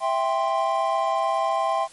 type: chord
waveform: triangle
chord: C major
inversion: first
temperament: equal with one note detuned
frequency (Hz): 659.3 / 788.5 / 1046.5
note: E5 / G5 / C6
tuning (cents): 0 / +10 / 0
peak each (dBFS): -23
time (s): 0-1.88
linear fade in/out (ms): 50
effects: white hiss -48 dBFS RMS until 1.92 s + MP3 48 kbps